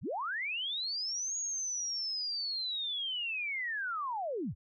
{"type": "linear two-way sweep", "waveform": "sine", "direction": "up then down", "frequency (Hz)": [51.91, 6720, 51.91], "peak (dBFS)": -33, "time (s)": [0.01, 4.55], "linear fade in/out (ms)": 50, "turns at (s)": 1.37, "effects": []}